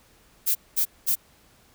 violet noise bursts, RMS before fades -22 dBFS, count 3, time 0.46-1.156 s, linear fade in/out 20 ms, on 92 ms, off 210 ms, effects pink hiss -58 dBFS RMS until 1.74 s

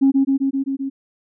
sine tone with echo, 271.7 Hz, C#4, 35 cents flat, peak -9 dBFS, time 0.01-0.12 s, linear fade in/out 20 ms, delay 130 ms, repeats 6, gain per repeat -2 dB, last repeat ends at 0.9 s, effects tanh soft clip ceiling -7 dBFS

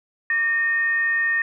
sine tone with frequency modulation, 1835 Hz, A#6, 28 cents flat, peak -18 dBFS, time 0.3-1.42 s, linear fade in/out 2 ms, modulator 679 Hz, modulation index 0.24, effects none

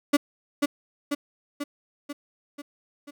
35% pulse tone with echo, 288.3 Hz, D4, 32 cents flat, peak -14 dBFS, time 0.13-0.17 s, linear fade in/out 10 ms, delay 490 ms, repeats 6, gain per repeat -4 dB, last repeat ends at 3.11 s, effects none

